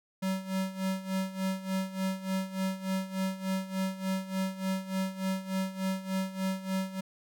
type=tone with tremolo; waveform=square; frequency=189.9 Hz; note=F#3; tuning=45 cents sharp; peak=-28 dBFS; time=0.22-7.01 s; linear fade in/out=10 ms; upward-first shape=sine; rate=3.4 Hz; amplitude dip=80%; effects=none